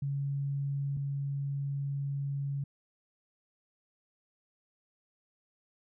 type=tone pair in turn; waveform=sine; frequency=139.9 / 139.9 Hz; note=C#3 / C#3; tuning=+16 / +16 cents; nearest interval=unison; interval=0 cents; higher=neither; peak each=-30 / -31 dBFS; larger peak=first; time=0.02-0.97 / 0.97-2.64 s; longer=second; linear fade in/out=5 ms; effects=none